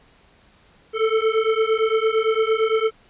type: beating tone pair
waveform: square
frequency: 437.7 / 446.5 Hz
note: A4 / A4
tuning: -9 / +25 cents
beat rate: 8.8 Hz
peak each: -21 dBFS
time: 0.93-2.91 s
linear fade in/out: 50 ms
effects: pink hiss -55 dBFS RMS until 3.09 s + resampled to 8000 Hz